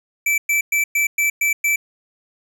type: tone bursts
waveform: square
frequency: 2322 Hz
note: D7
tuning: 20 cents flat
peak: -16 dBFS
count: 7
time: 0.26-1.76 s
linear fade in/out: 5 ms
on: 120 ms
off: 110 ms
effects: none